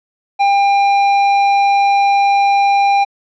sine tone with tanh clipping, 799 Hz, G5, 33 cents sharp, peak -11 dBFS, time 0.39-3.05 s, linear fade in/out 20 ms, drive 12 dB, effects low-pass 5000 Hz 12 dB/octave

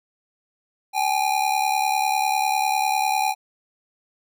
square ring-modulated tone, 810 Hz, G#5, 43 cents flat, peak -17 dBFS, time 0.93-3.35 s, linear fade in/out 50 ms, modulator 35 Hz, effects none

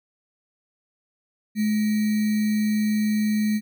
sine tone with sample-and-hold, 213 Hz, G#3, 44 cents sharp, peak -19 dBFS, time 1.55-3.61 s, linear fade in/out 50 ms, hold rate 2100 Hz, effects none

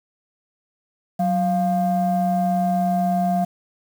sine tone pair together, 185 / 698.5 Hz, F#3 / F5, 0 / 0 cents, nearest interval octave + major seventh, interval 2300 cents, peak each -19 dBFS, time 1.19-3.45 s, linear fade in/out 10 ms, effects tanh soft clip ceiling -12 dBFS + 7-bit

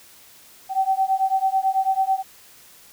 sine beating tone pair, 764 / 773.1 Hz, G5 / G5, -45 / -24 cents, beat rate 9.1 Hz, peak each -21 dBFS, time 0.69-2.23 s, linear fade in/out 50 ms, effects white hiss -49 dBFS RMS until 2.92 s

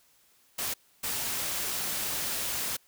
white noise bursts at uneven times, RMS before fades -32 dBFS, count 2, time 0.58-0.74 / 1.03-2.77 s, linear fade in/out 10 ms, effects white hiss -64 dBFS RMS until 2.87 s

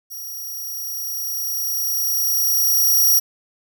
5% pulse tone with level ramp, 5690 Hz, F8, 31 cents sharp, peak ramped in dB -25 to -6 dBFS, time 0.1-3.2 s, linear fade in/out 20 ms, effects none

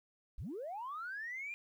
sine linear sweep, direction up, 30.87 to 2434 Hz, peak -39 dBFS, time 0.38-1.54 s, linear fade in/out 0 ms, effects tanh soft clip ceiling -36 dBFS + 12-bit

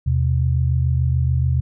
sine tone pair together, 80.3 / 127.25 Hz, E2 / C3, -45 / -48 cents, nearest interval minor sixth, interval 797 cents, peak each -18 dBFS, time 0.06-1.61 s, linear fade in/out 10 ms, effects none

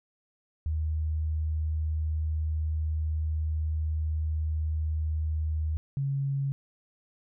sine tone pair in turn, 78 / 138.12 Hz, D#2 / C#3, +5 / -6 cents, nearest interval minor seventh, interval 989 cents, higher second, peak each -26 dBFS, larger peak neither, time 0.66-5.77 / 5.97-6.52 s, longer first, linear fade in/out 0 ms, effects none

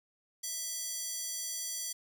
square tone with high-pass filter, 659.3 Hz, E5, in tune, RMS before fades -38 dBFS, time 0.43-1.93 s, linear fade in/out 10 ms, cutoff 6200 Hz, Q 1.6, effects none

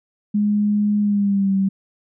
sine tone with pitch glide, 207.7 to 193.79 Hz, G#3 to G3, 0 to -20 cents, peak -15 dBFS, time 0.34-1.69 s, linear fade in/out 10 ms, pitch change -120 cents, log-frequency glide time 1-1.53 s, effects none

